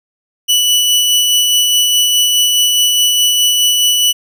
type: tone with tremolo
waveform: sawtooth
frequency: 2960 Hz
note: F#7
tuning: in tune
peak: -5 dBFS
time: 0.48-4.13 s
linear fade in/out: 20 ms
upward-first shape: sine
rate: 4.8 Hz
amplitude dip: 25%
effects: none